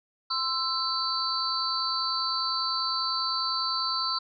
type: tone cluster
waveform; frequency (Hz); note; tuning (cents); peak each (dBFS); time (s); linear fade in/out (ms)
sine; 1040 / 1332 / 4075 / 4555; C6 / E6 / C8 / C#8; -11 / +18 / -47 / +46; -33 / -32 / -33 / -29; 0.3-4.19; 10
effects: none